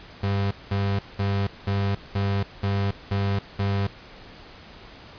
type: tone bursts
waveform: 35% pulse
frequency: 99.3 Hz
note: G2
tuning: 23 cents sharp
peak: -20 dBFS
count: 8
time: 0.23-3.87 s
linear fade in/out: 5 ms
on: 280 ms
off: 200 ms
effects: pink hiss -45 dBFS RMS until 5.18 s + resampled to 11025 Hz